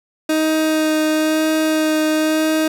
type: tone with vibrato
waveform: 30% pulse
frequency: 312.2 Hz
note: D#4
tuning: 6 cents sharp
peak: -12 dBFS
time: 0.29-2.68 s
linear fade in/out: 5 ms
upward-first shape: sine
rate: 1 Hz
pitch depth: 11 cents each way
effects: none